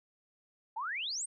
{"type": "exponential sweep", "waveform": "sine", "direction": "up", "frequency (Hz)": [830.6, 8980], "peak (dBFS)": -34, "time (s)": [0.76, 1.26], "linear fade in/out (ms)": 10, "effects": []}